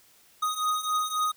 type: beating tone pair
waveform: square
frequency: 1244.5 / 1248.2 Hz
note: D#6 / D#6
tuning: 0 / +5 cents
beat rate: 3.7 Hz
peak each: -31 / -28 dBFS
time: 0.42-1.32 s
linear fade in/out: 10 ms
effects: white hiss -59 dBFS RMS until 1.36 s